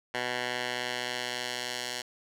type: tone with band-pass filter sweep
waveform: 10% pulse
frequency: 123.6 Hz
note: B2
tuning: 2 cents sharp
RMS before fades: -34 dBFS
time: 0.14-2.02 s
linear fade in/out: 5 ms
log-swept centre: 2000 to 4800 Hz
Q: 0.82
effects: none